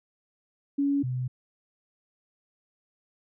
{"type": "tone pair in turn", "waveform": "sine", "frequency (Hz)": [281.6, 126.75], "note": ["C#4", "B2"], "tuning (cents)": [27, 45], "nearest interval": "octave + major second", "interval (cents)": 1382, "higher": "first", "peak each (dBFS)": [-22, -27], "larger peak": "first", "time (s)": [[0.78, 1.03], [1.03, 1.28]], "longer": "neither", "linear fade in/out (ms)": 10, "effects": []}